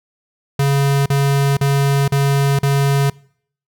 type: tone bursts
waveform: square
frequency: 139.5 Hz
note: C#3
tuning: 11 cents sharp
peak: -13 dBFS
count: 5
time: 0.59-3.1 s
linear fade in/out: 5 ms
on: 470 ms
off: 40 ms
effects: noise-tail reverb RT60 0.6 s tail -24 dB re dry